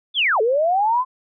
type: linear two-way sweep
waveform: sine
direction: down then up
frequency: 3578 to 420.7 to 1047 Hz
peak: -15 dBFS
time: 0.14-1.05 s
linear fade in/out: 50 ms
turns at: 0.41 s
effects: none